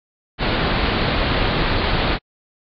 pink low-pass noise, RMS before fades -19 dBFS, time 0.38-2.19 s, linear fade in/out 50 ms, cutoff 4500 Hz, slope 96 dB/octave, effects AAC 64 kbps

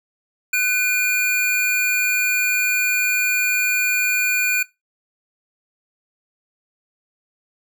square tone pair together, 1502 / 2420 Hz, F#6 / D#7, +26 / -49 cents, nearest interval minor sixth, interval 825 cents, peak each -25 / -18 dBFS, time 0.53-4.63 s, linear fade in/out 5 ms, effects noise-tail reverb RT60 0.2 s tail -20 dB re dry

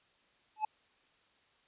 triangle tone with exponential growth, 861 Hz, A5, 38 cents flat, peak -24 dBFS, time 0.56-0.65 s, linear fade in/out 5 ms, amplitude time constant 19 ms, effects white hiss -69 dBFS RMS until 1.67 s + resampled to 8000 Hz

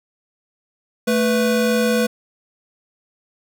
square tone pair together, 220.7 / 493.9 Hz, A3 / B4, +5 / 0 cents, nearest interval octave + major second, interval 1395 cents, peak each -19 dBFS, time 1.07-2.07 s, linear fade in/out 10 ms, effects none

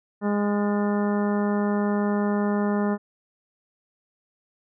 harmonic tone with a mistuned harmonic, 205.5 Hz, G#3, 18 cents flat, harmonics 1 / 2 / 3 / 4 / 5 / 6 / 7 / 9, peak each -22 / -28 / -32 / -34 / -36 / -38 / -39 / -41 dBFS, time 0.21-2.98 s, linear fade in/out 50 ms, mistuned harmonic 9, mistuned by -71 cents, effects none

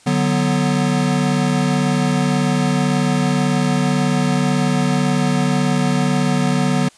square chord, B minor, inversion first, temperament equal, 146.83 / 185 / 246.9 Hz, D3 / F#3 / B3, 0 / 0 / 0 cents, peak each -20 dBFS, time 0.06-6.89 s, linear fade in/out 10 ms, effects white hiss -49 dBFS RMS until 6.97 s + resampled to 22050 Hz

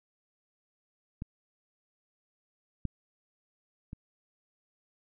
clicks, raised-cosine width 5 ms, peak -24 / -19 / -28 dBFS, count 3, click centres 1.221 / 2.853 / 3.931 s, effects none

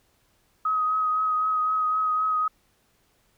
sine tone with vibrato, 1263 Hz, D#6, 26 cents sharp, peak -21 dBFS, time 0.65-2.48 s, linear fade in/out 5 ms, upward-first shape triangle, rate 3.9 Hz, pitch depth 23 cents each way, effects pink hiss -66 dBFS RMS until 3.37 s

